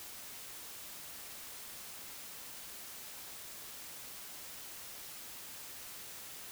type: silence
effects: white hiss -48 dBFS RMS until 6.51 s